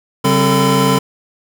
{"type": "tone cluster", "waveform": "square", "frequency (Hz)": [137.8, 190.7, 264.2, 448.4, 1016], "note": ["C#3", "G3", "C4", "A4", "B5"], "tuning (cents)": [-10, -47, 17, 33, 49], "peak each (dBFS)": -18, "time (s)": [0.24, 0.99], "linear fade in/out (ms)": 10, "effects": []}